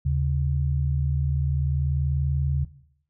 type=tone pair together; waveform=sine; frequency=76.4 / 136.84 Hz; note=D#2 / C#3; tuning=-31 / -22 cents; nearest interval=minor seventh; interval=1009 cents; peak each=-23 dBFS; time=0.05-2.65 s; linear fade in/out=10 ms; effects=noise-tail reverb RT60 0.7 s tail -17 dB re dry